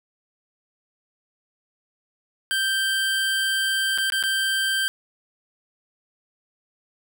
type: tone with dropouts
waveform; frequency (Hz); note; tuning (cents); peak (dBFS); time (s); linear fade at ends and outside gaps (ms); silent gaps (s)
25% pulse; 1568; G6; 0; -17; 2.51-4.88; 0; 3.977-3.984 / 4.101-4.122 / 4.227-4.237
effects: none